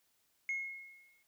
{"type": "tone with exponential decay", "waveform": "sine", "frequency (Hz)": 2164, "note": "C#7", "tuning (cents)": -42, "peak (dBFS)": -30, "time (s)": [0.49, 1.23], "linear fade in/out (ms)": 1, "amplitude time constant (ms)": 160, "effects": ["tanh soft clip ceiling -31 dBFS", "white hiss -75 dBFS RMS until 1.27 s"]}